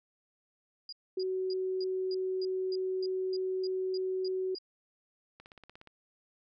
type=tone bursts; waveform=sine; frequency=4860 Hz; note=D#8; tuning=42 cents flat; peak=-40 dBFS; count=13; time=0.89-4.585 s; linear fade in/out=2 ms; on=35 ms; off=270 ms
type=tone; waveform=sine; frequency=374.6 Hz; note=F#4; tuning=21 cents sharp; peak=-30 dBFS; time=1.17-4.55 s; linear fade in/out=5 ms
type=click train; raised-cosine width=0.3 ms; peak=-35 dBFS; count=9; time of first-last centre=5.4-5.873 s; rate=16.9 Hz
effects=none